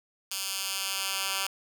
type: tone with high-pass filter sweep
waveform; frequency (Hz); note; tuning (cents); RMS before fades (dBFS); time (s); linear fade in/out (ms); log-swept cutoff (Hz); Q
10% pulse; 193.9; G3; -19; -32; 0.31-1.47; 5; 4000 to 1900; 0.75
effects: 8-bit